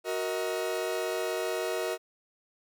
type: chord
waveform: 40% pulse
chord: D# minor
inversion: first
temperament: equal with one note detuned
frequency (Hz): 370 / 466.2 / 633.5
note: F#4 / A#4 / D#5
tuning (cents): 0 / 0 / +31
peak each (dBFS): -33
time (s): 0.04-1.98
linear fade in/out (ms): 50
effects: none